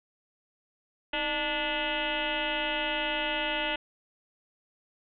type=tone with frequency modulation; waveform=sine; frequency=1745 Hz; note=A6; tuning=15 cents flat; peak=-27 dBFS; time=1.13-3.76 s; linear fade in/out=5 ms; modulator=286 Hz; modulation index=4.9; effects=none